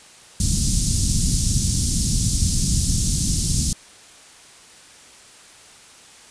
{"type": "band-stop noise", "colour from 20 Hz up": "pink", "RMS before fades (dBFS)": -19, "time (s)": [0.4, 3.73], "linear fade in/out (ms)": 2, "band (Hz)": [210, 5100], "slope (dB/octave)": 24, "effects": ["white hiss -46 dBFS RMS until 6.3 s", "resampled to 22050 Hz"]}